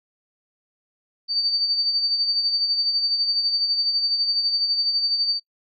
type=tone with tremolo; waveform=sine; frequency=4601 Hz; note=D8; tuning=36 cents flat; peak=-17 dBFS; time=1.28-5.4 s; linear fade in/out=50 ms; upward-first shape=sine; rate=12 Hz; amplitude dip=50%; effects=noise-tail reverb RT60 0.1 s tail -22 dB re dry